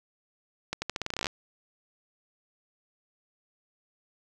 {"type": "accelerating click train", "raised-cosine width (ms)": 0.2, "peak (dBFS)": -13, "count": 15, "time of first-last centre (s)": [0.73, 1.268], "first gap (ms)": 90, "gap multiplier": 0.85, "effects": []}